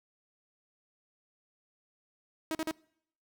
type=tone bursts; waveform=sawtooth; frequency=318.4 Hz; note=D#4; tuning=40 cents sharp; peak=-27 dBFS; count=3; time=2.51-2.711 s; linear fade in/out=0 ms; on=39 ms; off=42 ms; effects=noise-tail reverb RT60 0.7 s tail -25 dB re dry